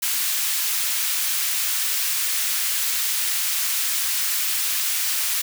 white high-pass noise, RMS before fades -23 dBFS, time 0.02-5.42 s, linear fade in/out 10 ms, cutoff 1600 Hz, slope 12 dB/octave, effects none

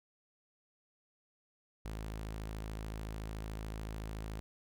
sawtooth tone, 53.7 Hz, A1, 41 cents flat, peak -36 dBFS, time 1.85-4.4 s, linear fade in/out 0 ms, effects none

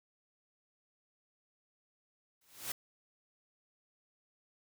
white noise with exponential growth, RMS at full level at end -35 dBFS, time 2.41-2.72 s, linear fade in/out 5 ms, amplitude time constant 66 ms, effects none

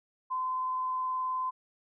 sine tone with vibrato, 1026 Hz, C6, 34 cents flat, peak -29 dBFS, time 0.3-1.51 s, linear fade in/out 20 ms, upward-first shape square, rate 19 Hz, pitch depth 8 cents each way, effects none

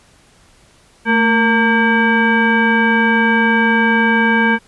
sine tone with frequency modulation, 912 Hz, A#5, 38 cents flat, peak -10 dBFS, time 1.05-4.59 s, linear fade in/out 50 ms, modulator 689 Hz, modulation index 1.7, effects pink hiss -50 dBFS RMS until 4.67 s + resampled to 24000 Hz

